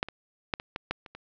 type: clicks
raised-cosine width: 0.3 ms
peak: -10 / -22 / -10 / -21 / -16 / -12 / -28 / -26 dBFS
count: 8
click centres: 0.029 / 0.086 / 0.538 / 0.599 / 0.761 / 0.91 / 1.062 / 1.15 s
effects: low-pass 5000 Hz 12 dB/octave